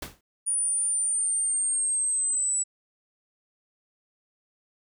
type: noise with exponential decay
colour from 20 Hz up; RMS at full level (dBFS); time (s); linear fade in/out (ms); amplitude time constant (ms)
pink; -31; 0.02-0.21; 5; 40
type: linear sweep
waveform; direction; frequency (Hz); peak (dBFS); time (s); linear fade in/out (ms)
sine; down; 9530 to 7870; -23; 0.46-2.64; 20
effects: none